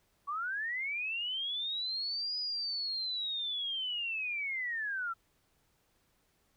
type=linear two-way sweep; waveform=sine; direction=up then down; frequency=1108.7 to 4978 to 1321 Hz; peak=-33 dBFS; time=0.27-5.14 s; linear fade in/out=20 ms; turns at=2.38 s; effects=pink hiss -73 dBFS RMS until 6.56 s